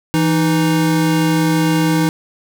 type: tone pair together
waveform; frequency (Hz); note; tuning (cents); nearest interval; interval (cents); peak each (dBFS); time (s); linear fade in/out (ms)
square; 164.81 / 311.1; E3 / D#4; 0 / 0; major seventh; 1100; -16; 0.14-2.09; 0
effects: none